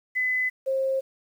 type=tone pair in turn; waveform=sine; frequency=2014 / 533.4 Hz; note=B6 / C5; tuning=+33 / +33 cents; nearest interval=octave + major seventh; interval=2300 cents; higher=first; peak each=-22 dBFS; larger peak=neither; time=0.15-0.5 / 0.66-1.01 s; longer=neither; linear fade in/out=20 ms; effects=9-bit